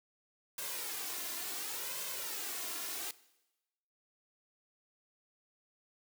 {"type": "noise with flanger", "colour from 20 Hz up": "white", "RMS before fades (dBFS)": -40, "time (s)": [0.58, 3.11], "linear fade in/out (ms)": 2, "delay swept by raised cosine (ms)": [1.9, 2.9], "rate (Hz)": 0.69, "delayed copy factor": 0.6, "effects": ["noise-tail reverb RT60 1.0 s tail -19 dB re dry", "high-pass 200 Hz 12 dB/octave"]}